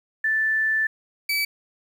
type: tone pair in turn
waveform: sine / 30% pulse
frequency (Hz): 1760 / 2296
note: A6 / D7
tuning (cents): 0 / -40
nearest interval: perfect fourth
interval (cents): 460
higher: second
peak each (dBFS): -19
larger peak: neither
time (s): 0.24-0.87 / 1.29-1.45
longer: first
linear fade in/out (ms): 5
effects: 9-bit